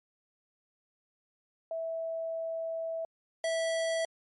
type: tone pair in turn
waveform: sine / square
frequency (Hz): 655 / 655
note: E5 / E5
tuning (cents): -11 / -11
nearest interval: unison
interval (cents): 0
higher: neither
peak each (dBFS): -32 / -29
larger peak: second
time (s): 1.71-3.05 / 3.44-4.05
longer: first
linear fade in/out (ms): 2
effects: MP3 48 kbps